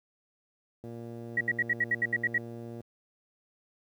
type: click train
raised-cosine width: 2 ms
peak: -30 dBFS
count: 231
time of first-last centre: 0.84-2.806 s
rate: 117 Hz
type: tone bursts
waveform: sine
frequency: 1917 Hz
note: A#6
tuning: 48 cents sharp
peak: -23 dBFS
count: 10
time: 1.37-2.381 s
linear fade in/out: 5 ms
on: 39 ms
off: 69 ms
effects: high-pass 60 Hz 12 dB/octave + 10-bit